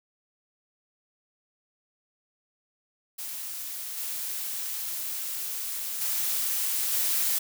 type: noise with level steps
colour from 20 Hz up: blue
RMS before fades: -36 / -33 / -28 / -26 dBFS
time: 3.18-7.39 s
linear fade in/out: 10 ms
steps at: 3.97 / 6.01 / 6.92 s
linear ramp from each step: 5 ms
effects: none